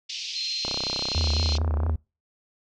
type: band-pass noise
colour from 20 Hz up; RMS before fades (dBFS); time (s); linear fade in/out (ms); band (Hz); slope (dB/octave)
white; -34; 0.09-1.58; 10; 2500 to 5700; 48
type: tone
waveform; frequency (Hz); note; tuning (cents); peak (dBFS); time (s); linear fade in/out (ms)
sine; 4163; C8; -10; -28; 0.35-1.56; 10
type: click train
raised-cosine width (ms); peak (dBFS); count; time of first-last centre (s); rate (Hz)
1; -18; 41; 0.65-1.896; 32.1
type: tone with vibrato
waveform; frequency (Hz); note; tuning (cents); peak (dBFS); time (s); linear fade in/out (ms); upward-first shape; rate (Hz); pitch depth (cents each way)
triangle; 77.78; D#2; 0; -20; 1.15-1.96; 5; sine; 4.5; 74
effects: noise-tail reverb RT60 0.3 s tail -26 dB re dry